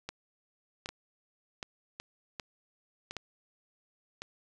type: two click trains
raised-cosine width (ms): 0.2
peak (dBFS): -22 / -20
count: 4 / 5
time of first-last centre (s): 0.89-4.22 / 0.09-3.167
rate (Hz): 0.901 / 1.3
effects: none